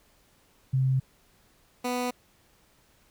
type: tone pair in turn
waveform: sine / 15% pulse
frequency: 131.7 / 247.6 Hz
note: C3 / B3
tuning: +12 / +5 cents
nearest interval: major seventh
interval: 1093 cents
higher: second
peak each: -21 / -21 dBFS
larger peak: neither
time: 0.73-1 / 1.84-2.11 s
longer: neither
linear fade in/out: 10 ms
effects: pink hiss -63 dBFS RMS until 3.1 s